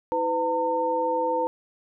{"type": "tone cluster", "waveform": "sine", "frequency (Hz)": [323.4, 504, 908], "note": ["E4", "B4", "A#5"], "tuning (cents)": [-33, 35, -46], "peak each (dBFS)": [-32, -25, -25], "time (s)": [0.12, 1.47], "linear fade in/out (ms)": 0, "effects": []}